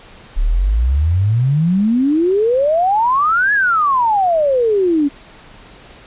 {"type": "exponential two-way sweep", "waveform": "sine", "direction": "up then down", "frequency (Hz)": [33.51, 1714, 275.8], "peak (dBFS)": -11, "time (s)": [0.36, 5.09], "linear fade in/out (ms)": 20, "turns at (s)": 3.53, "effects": ["pink hiss -41 dBFS RMS until 6.06 s", "resampled to 8000 Hz"]}